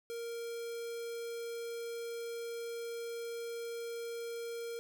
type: tone with notch filter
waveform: square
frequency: 466.2 Hz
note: A#4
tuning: in tune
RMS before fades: -41 dBFS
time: 0.1-4.79 s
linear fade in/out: 0 ms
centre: 1700 Hz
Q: 1.7
effects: none